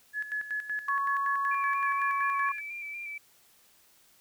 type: tone with tremolo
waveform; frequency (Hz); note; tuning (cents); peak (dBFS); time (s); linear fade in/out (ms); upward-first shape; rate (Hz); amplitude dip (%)
sine; 1703; G#6; +43; -29; 0.13-2.61; 50; square; 5.3; 70
type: tone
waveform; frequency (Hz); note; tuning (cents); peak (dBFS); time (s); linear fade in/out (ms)
sine; 1110; C#6; +2; -27; 0.88-2.52; 5
type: tone with vibrato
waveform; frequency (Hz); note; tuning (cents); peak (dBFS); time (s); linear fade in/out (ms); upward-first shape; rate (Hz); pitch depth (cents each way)
sine; 2349; D7; 0; -36; 1.51-3.18; 5; square; 4.2; 27
effects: white hiss -62 dBFS RMS until 4.2 s